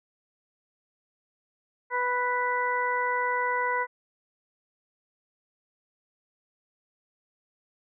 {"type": "harmonic tone", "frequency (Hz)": 493.9, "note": "B4", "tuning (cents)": 0, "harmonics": [1, 2, 3, 4], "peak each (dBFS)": [-32, -27, -32, -31], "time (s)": [1.9, 3.87], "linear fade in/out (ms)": 50, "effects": []}